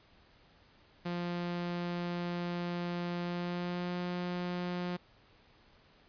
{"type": "tone with pitch glide", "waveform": "sawtooth", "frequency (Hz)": [174.61, 177.76], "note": ["F3", "F3"], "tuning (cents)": [0, 31], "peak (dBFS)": -30, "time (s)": [1.05, 4.97], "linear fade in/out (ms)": 10, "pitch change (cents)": 31, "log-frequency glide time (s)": [3.22, 3.96], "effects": ["pink hiss -63 dBFS RMS until 6.08 s", "resampled to 11025 Hz"]}